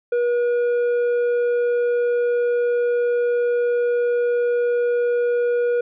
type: tone with tanh clipping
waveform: sine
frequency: 481.5 Hz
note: B4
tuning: 44 cents flat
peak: -18 dBFS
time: 0.12-5.81 s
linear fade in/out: 5 ms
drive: 6 dB
effects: none